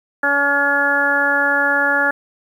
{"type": "harmonic tone", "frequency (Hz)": 283.5, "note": "C#4", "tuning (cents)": 39, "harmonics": [1, 2, 3, 4, 5, 6], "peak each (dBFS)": [-27, -23, -23, -28, -18, -17], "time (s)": [0.23, 2.11], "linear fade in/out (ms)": 5, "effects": ["8-bit"]}